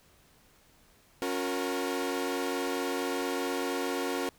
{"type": "chord", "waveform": "sawtooth", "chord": "F# major", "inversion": "second", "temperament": "equal with one note detuned", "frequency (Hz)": [277.2, 361.8, 466.2], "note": ["C#4", "F#4", "A#4"], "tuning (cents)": [0, -39, 0], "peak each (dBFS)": [-30, -30, -31], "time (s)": [1.22, 4.29], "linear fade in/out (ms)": 0, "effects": ["pink hiss -62 dBFS RMS until 4.38 s"]}